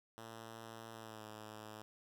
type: tone with pitch glide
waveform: 5% pulse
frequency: 112.9 to 107.93 Hz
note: A2 to A2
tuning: +45 to -33 cents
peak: -38 dBFS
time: 0.18-1.82 s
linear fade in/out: 0 ms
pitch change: -78 cents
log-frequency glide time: 0.93-1.25 s
effects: none